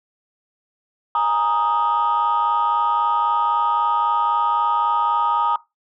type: chord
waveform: sine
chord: Ab suspended second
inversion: none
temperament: just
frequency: 830.6 / 934.4 / 1245.9 Hz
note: Ab5 / Bb5 / Eb6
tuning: 0 / +4 / +2 cents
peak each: -23 / -18 / -19 dBFS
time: 1.15-5.56 s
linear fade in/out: 2 ms
effects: noise-tail reverb RT60 0.2 s tail -19 dB re dry + tanh soft clip ceiling -11 dBFS